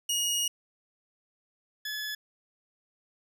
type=tone pair in turn; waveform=20% pulse; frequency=2879 / 1711.9 Hz; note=F#7 / A6; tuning=-48 / -48 cents; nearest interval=major sixth; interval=900 cents; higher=first; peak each=-21 / -28 dBFS; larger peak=first; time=0.09-0.48 / 1.85-2.15 s; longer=first; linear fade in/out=5 ms; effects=none